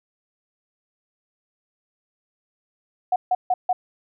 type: tone bursts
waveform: sine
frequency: 732 Hz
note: F#5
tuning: 19 cents flat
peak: -16 dBFS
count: 4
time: 3.12-3.73 s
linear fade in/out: 5 ms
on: 40 ms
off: 150 ms
effects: none